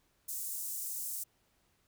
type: high-pass noise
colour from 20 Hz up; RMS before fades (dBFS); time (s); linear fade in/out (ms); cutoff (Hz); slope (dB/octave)
pink; -39; 0.28-1.24; 10; 7600; 24
effects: pink hiss -73 dBFS RMS until 1.87 s